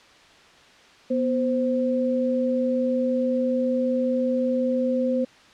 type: tone pair together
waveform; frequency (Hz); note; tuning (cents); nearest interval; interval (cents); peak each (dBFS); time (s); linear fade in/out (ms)
sine; 245.4 / 520; B3 / C5; -11 / -11; octave + minor second; 1300; -23; 1.1-5.25; 10
effects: white hiss -51 dBFS RMS until 5.53 s + low-pass 4000 Hz 12 dB/octave